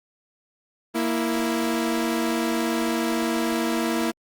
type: tone pair together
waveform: sawtooth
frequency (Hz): 233.1 / 329.7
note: A#3 / E4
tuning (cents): 0 / 0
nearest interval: tritone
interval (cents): 600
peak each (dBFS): -21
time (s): 0.94-4.12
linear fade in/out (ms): 20
effects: Opus 32 kbps